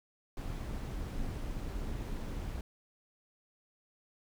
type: noise with amplitude modulation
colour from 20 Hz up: brown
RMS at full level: -36 dBFS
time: 0.37-2.61 s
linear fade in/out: 2 ms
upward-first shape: sine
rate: 250 Hz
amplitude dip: 45%
effects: none